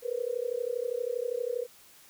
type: tone with amplitude modulation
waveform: sine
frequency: 485.5 Hz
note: B4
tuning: 30 cents flat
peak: -25 dBFS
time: 0.02-1.67 s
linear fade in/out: 50 ms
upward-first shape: sine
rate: 32.5 Hz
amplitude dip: 95%
effects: white hiss -56 dBFS RMS until 2.09 s